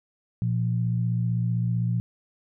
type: tone pair together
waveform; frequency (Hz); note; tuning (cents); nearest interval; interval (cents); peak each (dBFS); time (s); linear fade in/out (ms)
sine; 118.36 / 174; A#2 / F3; +27 / -6; perfect fifth; 667; -23 / -28; 0.42-2; 0
effects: none